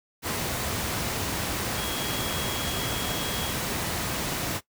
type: tone in noise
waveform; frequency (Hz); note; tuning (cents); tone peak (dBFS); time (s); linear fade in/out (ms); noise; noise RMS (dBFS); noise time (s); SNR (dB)
sine; 3296; G#7; -14; -35; 1.75-3.55; 50; pink; -29; 0.22-4.61; -9
effects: noise-tail reverb RT60 0.1 s tail -18 dB re dry + high-pass 60 Hz 12 dB/octave